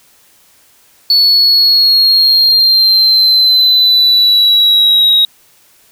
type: exponential sweep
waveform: sine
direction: down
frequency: 4435 to 3798 Hz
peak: -3 dBFS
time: 1.1-5.25 s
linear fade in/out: 2 ms
effects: tanh soft clip ceiling -4 dBFS + white hiss -48 dBFS RMS until 5.91 s